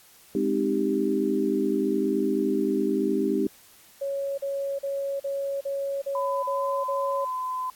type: chord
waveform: sine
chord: Ab major seventh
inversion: none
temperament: equal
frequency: 207.7 / 261.6 / 311.1 / 392 Hz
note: Ab3 / C4 / Eb4 / G4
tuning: 0 / 0 / 0 / 0 cents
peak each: -29 / -28 / -27 / -26 dBFS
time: 0.35-3.47 s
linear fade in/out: 2 ms
type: tone bursts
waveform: sine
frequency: 554.4 Hz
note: C#5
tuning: in tune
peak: -26 dBFS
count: 8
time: 4.01-7.25 s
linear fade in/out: 10 ms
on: 370 ms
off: 40 ms
type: tone with pitch glide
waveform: sine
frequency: 1005 to 1017.9 Hz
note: B5 to C6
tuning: +30 to -48 cents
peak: -27 dBFS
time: 6.15-7.7 s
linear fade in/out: 2 ms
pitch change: +22 cents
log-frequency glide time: 6.47-6.64 s
effects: white hiss -54 dBFS RMS until 7.75 s + AAC 64 kbps